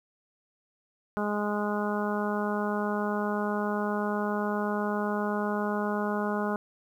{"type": "harmonic tone", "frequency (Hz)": 207.7, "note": "G#3", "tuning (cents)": 0, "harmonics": [1, 2, 3, 4, 5, 6, 7], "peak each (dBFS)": [-30, -33, -35, -36, -37, -38, -38], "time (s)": [1.17, 6.56], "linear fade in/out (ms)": 0, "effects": ["10-bit"]}